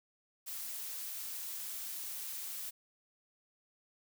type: noise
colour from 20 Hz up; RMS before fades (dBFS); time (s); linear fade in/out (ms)
blue; -42; 0.46-2.71; 20
effects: none